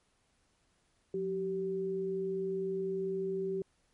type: tone pair together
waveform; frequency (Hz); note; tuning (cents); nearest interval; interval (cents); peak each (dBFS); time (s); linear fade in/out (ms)
sine; 179.15 / 384.9; F3 / G4; +44 / -32; octave + minor second; 1324; -40 / -32; 1.14-3.62; 2
effects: pink hiss -73 dBFS RMS until 3.93 s + MP3 48 kbps